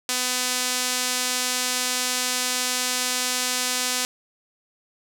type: tone with band-pass filter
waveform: sawtooth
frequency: 251.2 Hz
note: B3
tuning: 30 cents sharp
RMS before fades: -25 dBFS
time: 0.09-4.05 s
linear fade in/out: 0 ms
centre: 7200 Hz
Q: 0.84
effects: none